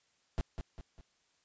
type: noise with echo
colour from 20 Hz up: brown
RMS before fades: -31 dBFS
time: 0.38-0.41 s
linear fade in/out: 0 ms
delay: 200 ms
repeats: 3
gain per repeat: -7 dB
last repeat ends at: 1.01 s
effects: white hiss -73 dBFS RMS until 1.44 s + resampled to 16000 Hz